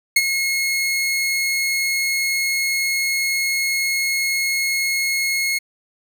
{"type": "tone with ADSR envelope", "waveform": "sawtooth", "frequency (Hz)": 2166, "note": "C#7", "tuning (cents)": -41, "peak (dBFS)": -6, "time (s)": [0.16, 5.59], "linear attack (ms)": 6, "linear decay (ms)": 41, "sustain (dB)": -9, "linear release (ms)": 14, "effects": []}